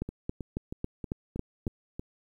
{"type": "two click trains", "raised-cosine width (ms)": 3, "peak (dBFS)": [-18, -23], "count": [7, 7], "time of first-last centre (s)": [[0.02, 1.668], [0.09, 1.995]], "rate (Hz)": [3.64, 3.15], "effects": ["10-bit"]}